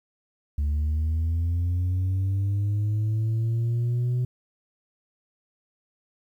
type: linear sweep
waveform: sine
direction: up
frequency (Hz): 72 to 125.1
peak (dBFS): -19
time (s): 0.58-4.25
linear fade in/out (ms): 5
effects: tanh soft clip ceiling -21 dBFS + 10-bit